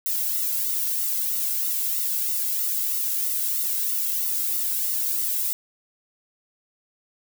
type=noise with flanger; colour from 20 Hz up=violet; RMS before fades=-25 dBFS; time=0.06-5.53 s; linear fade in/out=0 ms; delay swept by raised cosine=1.2 to 1.7 ms; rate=3.1 Hz; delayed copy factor=-0.9; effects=none